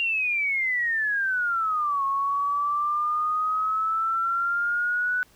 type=exponential two-way sweep; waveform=sine; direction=down then up; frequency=2794 to 1092 to 1492 Hz; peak=-22 dBFS; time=0-5.23 s; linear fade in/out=0 ms; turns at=2.04 s; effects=pink hiss -58 dBFS RMS until 5.35 s